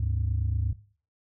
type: tone pair together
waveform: sine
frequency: 73.42 / 101.95 Hz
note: D2 / G#2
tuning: 0 / -32 cents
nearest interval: tritone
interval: 568 cents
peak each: -26 / -26 dBFS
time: 0-0.73 s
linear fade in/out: 5 ms
effects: noise-tail reverb RT60 0.4 s tail -17 dB re dry + tanh soft clip ceiling -19 dBFS